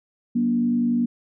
sine tone with frequency modulation, 238.6 Hz, A#3, 41 cents sharp, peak -18 dBFS, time 0.35-1.06 s, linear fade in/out 10 ms, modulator 50.9 Hz, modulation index 0.53, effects none

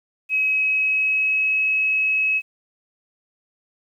sine tone with pitch glide, 2550 to 2568 Hz, D#7 to E7, +42 to -46 cents, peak -17 dBFS, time 0.29-2.42 s, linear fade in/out 50 ms, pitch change +12 cents, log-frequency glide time 0.51-1.62 s, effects 9-bit

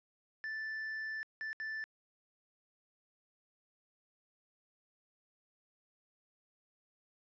triangle tone bursts at uneven times, 1760 Hz, A6, in tune, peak -36 dBFS, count 3, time 0.44-1.23 / 1.41-1.53 / 1.6-1.84 s, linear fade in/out 0 ms, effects resampled to 16000 Hz

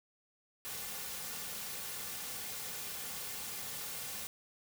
white noise with comb filter, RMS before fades -42 dBFS, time 0.65-4.27 s, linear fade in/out 0 ms, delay 3.1 ms, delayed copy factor -0.5, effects none

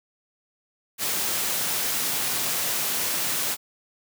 white high-pass noise, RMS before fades -26 dBFS, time 0.98-3.57 s, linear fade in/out 50 ms, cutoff 100 Hz, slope 24 dB/octave, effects none

